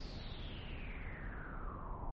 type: noise with low-pass filter sweep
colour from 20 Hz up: brown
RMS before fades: -44 dBFS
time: 0-2.11 s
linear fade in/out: 10 ms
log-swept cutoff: 4900 to 880 Hz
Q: 7.7
effects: MP3 32 kbps